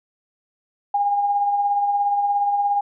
sine tone with tremolo, 812 Hz, G#5, 39 cents flat, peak -15 dBFS, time 0.94-2.81 s, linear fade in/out 5 ms, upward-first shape triangle, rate 17 Hz, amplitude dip 45%, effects none

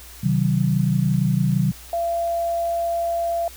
sine chord, C diminished, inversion none, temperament just, 130.81 / 156.98 / 188.37 Hz, C3 / Eb3 / Gb3, 0 / +16 / +31 cents, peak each -21 dBFS, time 0.23-1.72 s, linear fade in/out 10 ms
click train, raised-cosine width 0.2 ms, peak -28 dBFS, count 5, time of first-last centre 1.14-2.655 s, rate 2.64 Hz
sine tone, 680 Hz, F5, 46 cents flat, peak -20 dBFS, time 1.93-3.48 s, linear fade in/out 2 ms
effects added 60 Hz sine -43 dBFS peak until 3.56 s + white hiss -43 dBFS RMS until 3.56 s

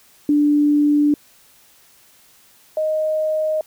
sine tone pair in turn, 293.7 / 622.3 Hz, D4 / D#5, 0 / 0 cents, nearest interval octave + minor second, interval 1300 cents, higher second, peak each -12 / -17 dBFS, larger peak first, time 0.29-1.14 / 2.77-3.61 s, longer first, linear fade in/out 2 ms, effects white hiss -52 dBFS RMS until 3.66 s

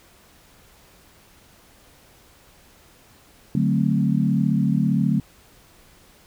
sine chord, D dominant seventh, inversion none, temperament equal, 146.83 / 185 / 220 / 261.6 Hz, D3 / F#3 / A3 / C4, 0 / 0 / 0 / 0 cents, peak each -22 / -22 / -22 / -26 dBFS, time 3.55-5.2 s, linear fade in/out 2 ms, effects pink hiss -53 dBFS RMS until 6.26 s

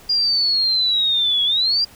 sine linear two-way sweep, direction down then up, 4840 to 3322 to 4840 Hz, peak -15 dBFS, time 0.09-1.85 s, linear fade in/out 10 ms, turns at 1.44 s, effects pink hiss -46 dBFS RMS until 1.95 s

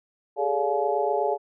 sine tone cluster, 404.9 / 432.8 / 574 / 702 / 851 Hz, G#4 / A4 / D5 / F5 / G#5, -44 / -29 / -40 / +9 / +42 cents, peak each -28 dBFS, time 0.36-1.38 s, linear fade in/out 50 ms, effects none

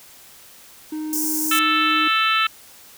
triangle tone, 309.3 Hz, D#4, 10 cents flat, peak -23 dBFS, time 0.92-2.08 s, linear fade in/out 5 ms
white high-pass noise, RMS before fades -24 dBFS, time 1.13-1.59 s, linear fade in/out 0 ms, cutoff 5400 Hz, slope 48 dB/octave
harmonic tone, 440 Hz, A4, in tune, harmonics 3 / 4 / 5 / 6 / 7 / 8 / 9, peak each -19 / -26 / -30 / -22 / -25 / -30 / -29 dBFS, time 1.51-2.47 s, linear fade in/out 5 ms
effects white hiss -46 dBFS RMS until 2.97 s

